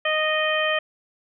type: harmonic tone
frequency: 620 Hz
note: D#5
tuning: 6 cents flat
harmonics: 1 / 2 / 3 / 4 / 5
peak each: -24 / -28 / -25 / -28 / -28 dBFS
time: 0.05-0.79 s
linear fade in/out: 5 ms
effects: none